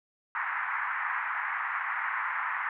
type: band-pass noise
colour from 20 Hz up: white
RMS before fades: -32 dBFS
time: 0.35-2.69 s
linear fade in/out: 2 ms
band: 890 to 2000 Hz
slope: 48 dB/octave
effects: none